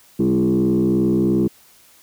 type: tone with frequency modulation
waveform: sine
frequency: 270 Hz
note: C#4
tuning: 45 cents flat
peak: -13 dBFS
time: 0.19-1.48 s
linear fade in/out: 10 ms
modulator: 62.9 Hz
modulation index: 1.8
effects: tanh soft clip ceiling -10 dBFS + white hiss -51 dBFS RMS until 2.02 s